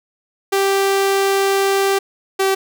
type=tone pair in turn; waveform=sawtooth; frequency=392 / 386.4 Hz; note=G4 / G4; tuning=0 / -25 cents; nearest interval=unison; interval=25 cents; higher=first; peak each=-10 dBFS; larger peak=neither; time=0.52-1.99 / 2.39-2.55 s; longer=first; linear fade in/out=10 ms; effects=none